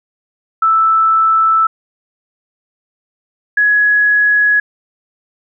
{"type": "tone pair in turn", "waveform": "sine", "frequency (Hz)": [1318.5, 1678.4], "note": ["E6", "G#6"], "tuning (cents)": [0, 18], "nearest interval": "major third", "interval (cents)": 418, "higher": "second", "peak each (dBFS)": -8, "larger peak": "neither", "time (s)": [[0.62, 1.67], [3.57, 4.6]], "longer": "first", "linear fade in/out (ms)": 5, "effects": []}